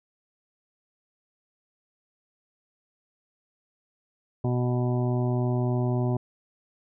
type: harmonic tone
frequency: 123.47 Hz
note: B2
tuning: in tune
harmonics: 1 / 2 / 3 / 5 / 6 / 7 / 8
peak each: -24 / -30 / -31 / -36 / -39 / -43 / -43 dBFS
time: 4.44-6.17 s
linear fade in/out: 5 ms
effects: none